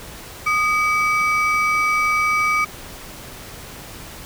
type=ring-modulated tone; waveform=triangle; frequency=1762 Hz; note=A6; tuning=2 cents sharp; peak=-11 dBFS; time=0.46-2.65 s; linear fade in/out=10 ms; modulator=527 Hz; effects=pink hiss -37 dBFS RMS until 4.25 s